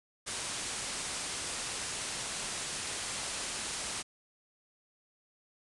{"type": "low-pass noise", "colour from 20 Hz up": "white", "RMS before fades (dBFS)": -38, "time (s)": [0.26, 4.03], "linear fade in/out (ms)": 20, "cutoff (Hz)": 10000, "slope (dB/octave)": 96, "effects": []}